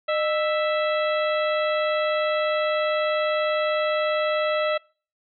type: harmonic tone with a mistuned harmonic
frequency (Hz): 659.3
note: E5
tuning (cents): 0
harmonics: 1 / 2 / 3 / 4 / 5 / 6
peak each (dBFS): -22 / -28 / -32 / -34 / -36 / -38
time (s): 0.08-4.78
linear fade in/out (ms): 10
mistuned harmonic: 1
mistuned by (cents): -130
effects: noise-tail reverb RT60 0.4 s tail -25 dB re dry